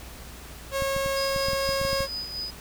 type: tone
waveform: sawtooth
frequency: 545 Hz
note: C#5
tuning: 29 cents flat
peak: -21 dBFS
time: 0.71-2.08 s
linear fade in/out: 50 ms
type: clicks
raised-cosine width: 5 ms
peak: -21 dBFS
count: 11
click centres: 0.822 / 0.965 / 1.061 / 1.362 / 1.485 / 1.533 / 1.691 / 1.815 / 1.851 / 1.931 / 2.006 s
type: tone with tremolo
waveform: sine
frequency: 4982 Hz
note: D#8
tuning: 1 cent sharp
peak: -29 dBFS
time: 1.16-2.51 s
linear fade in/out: 10 ms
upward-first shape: sine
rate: 4.2 Hz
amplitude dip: 55%
effects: added 60 Hz sine -44 dBFS peak until 2.6 s + pink hiss -44 dBFS RMS until 2.6 s